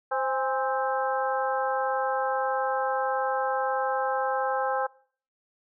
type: harmonic tone with a mistuned harmonic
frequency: 261.6 Hz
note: C4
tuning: in tune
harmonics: 2 / 3 / 4 / 5 / 6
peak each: -29 / -28 / -33 / -33 / -35 dBFS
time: 0.11-4.87 s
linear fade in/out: 10 ms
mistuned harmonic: 3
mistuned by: +67 cents
effects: noise-tail reverb RT60 0.5 s tail -23 dB re dry